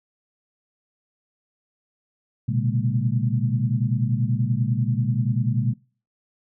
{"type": "tone cluster", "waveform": "sine", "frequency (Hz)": [118.3, 128.6, 147.3, 201.8, 229.4], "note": ["A#2", "C3", "D3", "G#3", "A#3"], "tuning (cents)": [26, -30, 6, -49, -28], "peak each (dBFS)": [-23, -24, -31, -29, -30], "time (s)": [2.48, 5.74], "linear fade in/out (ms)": 10, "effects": ["noise-tail reverb RT60 0.4 s tail -23 dB re dry"]}